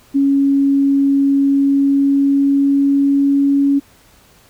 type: tone with pitch glide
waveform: sine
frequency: 277.2 to 279.8 Hz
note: C#4 to C#4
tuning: 0 to +16 cents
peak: -10 dBFS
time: 0.14-3.8 s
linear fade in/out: 20 ms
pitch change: +16 cents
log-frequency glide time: 1.39-3.64 s
effects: pink hiss -49 dBFS RMS until 4.49 s

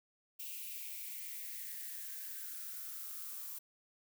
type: noise with high-pass filter sweep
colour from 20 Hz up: violet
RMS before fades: -45 dBFS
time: 0.39-3.59 s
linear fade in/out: 10 ms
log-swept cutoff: 2700 to 1100 Hz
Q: 5.5
effects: none

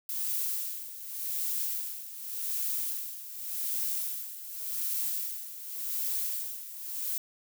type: noise with tremolo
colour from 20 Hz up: violet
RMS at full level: -31 dBFS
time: 0.09-7.18 s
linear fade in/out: 2 ms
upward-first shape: sine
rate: 0.87 Hz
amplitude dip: 75%
effects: none

